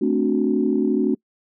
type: chord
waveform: sine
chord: D dominant seventh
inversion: second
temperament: equal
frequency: 220 / 261.6 / 293.7 / 370 Hz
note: A3 / C4 / D4 / F#4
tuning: 0 / 0 / 0 / 0 cents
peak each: -22 dBFS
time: 0.01-1.15 s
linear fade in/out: 10 ms
effects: noise-tail reverb RT60 0.1 s tail -26 dB re dry + tanh soft clip ceiling -6 dBFS